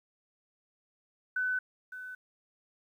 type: tone with echo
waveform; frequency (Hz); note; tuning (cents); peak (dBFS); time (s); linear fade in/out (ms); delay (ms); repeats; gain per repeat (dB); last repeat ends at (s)
sine; 1505; F#6; +29; -28; 1.36-1.59; 5; 560; 1; -12; 2.15
effects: 11-bit